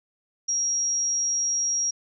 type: tone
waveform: sine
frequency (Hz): 5650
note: F8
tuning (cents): +19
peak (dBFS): -22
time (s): 0.48-1.91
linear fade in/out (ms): 10
effects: none